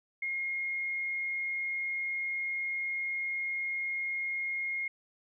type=tone; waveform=sine; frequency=2144 Hz; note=C7; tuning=42 cents sharp; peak=-31 dBFS; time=0.22-4.88 s; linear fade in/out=5 ms; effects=none